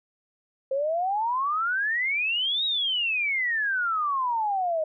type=exponential two-way sweep; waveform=sine; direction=up then down; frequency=523.3 to 3849 to 614 Hz; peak=-23 dBFS; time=0.71-4.84 s; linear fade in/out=5 ms; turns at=2.65 s; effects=none